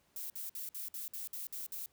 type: noise bursts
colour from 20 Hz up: violet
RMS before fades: -42 dBFS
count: 9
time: 0.16-1.86 s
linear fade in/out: 2 ms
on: 140 ms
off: 55 ms
effects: pink hiss -72 dBFS RMS until 1.92 s + high-pass 60 Hz 12 dB/octave